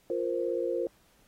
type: chord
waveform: sine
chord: F suspended fourth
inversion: none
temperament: equal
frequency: 349.2 / 466.2 / 523.3 Hz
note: F4 / Bb4 / C5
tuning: 0 / 0 / 0 cents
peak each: -32 dBFS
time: 0.1-0.87 s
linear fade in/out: 2 ms
effects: pink hiss -65 dBFS RMS until 1.27 s + AAC 48 kbps